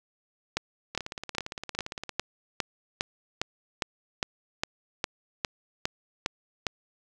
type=two click trains; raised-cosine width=0.2 ms; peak=-9 / -18 dBFS; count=16 / 21; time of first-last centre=0.57-6.668 / 0.95-2.093 s; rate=2.46 / 17.5 Hz; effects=none